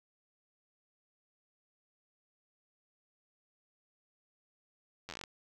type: slowing click train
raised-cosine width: 0.2 ms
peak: -25 dBFS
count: 10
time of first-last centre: 5.09-5.238 s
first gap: 10 ms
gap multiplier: 1.12
effects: none